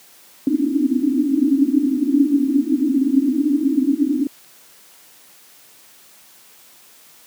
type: band-pass noise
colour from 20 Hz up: white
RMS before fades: -17 dBFS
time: 0.47-4.27 s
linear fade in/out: 2 ms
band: 260 to 300 Hz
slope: 96 dB/octave
effects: white hiss -48 dBFS RMS until 7.26 s + high-pass 150 Hz 12 dB/octave